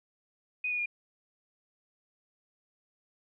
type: tone with pitch steps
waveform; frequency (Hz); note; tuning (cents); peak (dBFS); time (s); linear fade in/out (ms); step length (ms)
sine; 2489 / 2455 / 2421; D#7 / D#7 / D#7; 0 / -24 / -48; -29; 0.64-0.859; 5; 73
effects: none